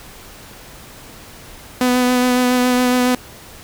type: tone with vibrato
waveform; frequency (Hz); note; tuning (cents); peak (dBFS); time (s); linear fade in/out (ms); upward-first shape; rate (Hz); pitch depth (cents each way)
sawtooth; 249.5; B3; +18; -9; 1.81-3.15; 2; sine; 7.2; 15
effects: pink hiss -39 dBFS RMS until 3.63 s